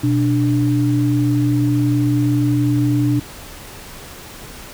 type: tone pair together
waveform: sine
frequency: 123.47 / 294.7 Hz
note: B2 / D4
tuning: 0 / +6 cents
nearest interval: octave + minor third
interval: 1506 cents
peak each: -16 dBFS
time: 0.03-3.2 s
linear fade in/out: 10 ms
effects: pink hiss -36 dBFS RMS until 4.73 s